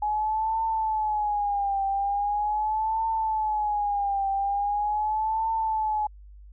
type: tone with vibrato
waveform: sine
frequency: 838 Hz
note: G#5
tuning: 15 cents sharp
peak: -23 dBFS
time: 0.02-6.07 s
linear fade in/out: 5 ms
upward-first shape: triangle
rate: 0.41 Hz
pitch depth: 120 cents each way
effects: added 50 Hz sine -44 dBFS peak until 6.52 s